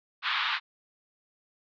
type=band-pass noise; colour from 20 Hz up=pink; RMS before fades=-29 dBFS; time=0.22-0.6 s; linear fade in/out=50 ms; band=960 to 4100 Hz; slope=48 dB/octave; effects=none